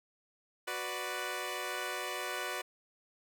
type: chord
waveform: 10% pulse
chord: B minor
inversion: second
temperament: equal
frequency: 370 / 493.9 / 587.3 Hz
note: F#4 / B4 / D5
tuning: 0 / 0 / 0 cents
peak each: -32 dBFS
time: 0.67-2.62 s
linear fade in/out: 10 ms
effects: none